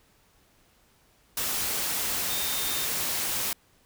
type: tone in noise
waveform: sine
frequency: 3654 Hz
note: A#7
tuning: 35 cents flat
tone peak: -35 dBFS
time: 2.3-2.85 s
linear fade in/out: 2 ms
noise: white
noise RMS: -29 dBFS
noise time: 1.37-3.53 s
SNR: -9 dB
effects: pink hiss -63 dBFS RMS until 3.85 s

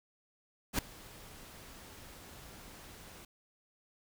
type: noise with ADSR envelope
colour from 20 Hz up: pink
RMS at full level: -30 dBFS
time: 0.73-3.25 s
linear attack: 57 ms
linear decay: 3 ms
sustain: -22 dB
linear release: 4 ms
effects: none

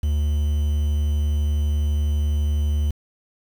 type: tone with quantisation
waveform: triangle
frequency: 74 Hz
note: D2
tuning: 14 cents sharp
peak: -16 dBFS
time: 0.03-2.91 s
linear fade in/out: 5 ms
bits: 7
effects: none

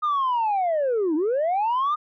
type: linear two-way sweep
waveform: sine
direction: down then up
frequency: 1240 to 293.7 to 1240 Hz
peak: -18 dBFS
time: 0.02-1.96 s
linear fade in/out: 20 ms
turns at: 1.15 s
effects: tanh soft clip ceiling -18 dBFS

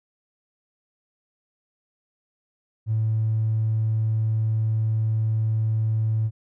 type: tone with tanh clipping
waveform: triangle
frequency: 110 Hz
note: A2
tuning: in tune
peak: -19 dBFS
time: 2.86-6.31 s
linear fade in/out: 50 ms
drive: 1 dB
effects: none

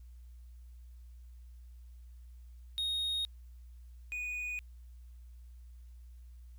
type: tone pair in turn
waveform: triangle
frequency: 3731 / 2472 Hz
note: A#7 / D#7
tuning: +1 / -12 cents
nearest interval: perfect fifth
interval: 713 cents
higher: first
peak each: -30 / -34 dBFS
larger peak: first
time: 2.78-3.25 / 4.12-4.59 s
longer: neither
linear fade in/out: 0 ms
effects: added 60 Hz sine -49 dBFS peak until 6.58 s + white hiss -75 dBFS RMS until 6.58 s

